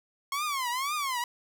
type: tone with vibrato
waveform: sawtooth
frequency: 1082 Hz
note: C#6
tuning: 42 cents flat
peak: -25 dBFS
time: 0.32-1.24 s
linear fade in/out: 2 ms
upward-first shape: triangle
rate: 2 Hz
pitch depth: 240 cents each way
effects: none